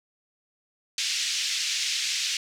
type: band-pass noise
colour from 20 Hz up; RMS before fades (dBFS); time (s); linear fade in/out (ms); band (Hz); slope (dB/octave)
white; -28; 0.98-2.37; 2; 2200 to 6200; 24
effects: none